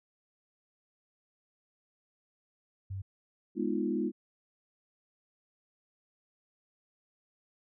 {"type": "tone", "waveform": "sine", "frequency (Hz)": 96.6, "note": "G2", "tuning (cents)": -25, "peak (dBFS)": -35, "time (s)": [2.9, 3.02], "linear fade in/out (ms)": 10}
{"type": "chord", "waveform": "sine", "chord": "F half-diminished seventh", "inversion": "first", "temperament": "equal", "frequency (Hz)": [207.7, 246.9, 311.1, 349.2], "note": ["Ab3", "Cb4", "Eb4", "F4"], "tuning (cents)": [0, 0, 0, 0], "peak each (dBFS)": -34, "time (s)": [3.55, 4.12], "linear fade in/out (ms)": 50}
{"effects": []}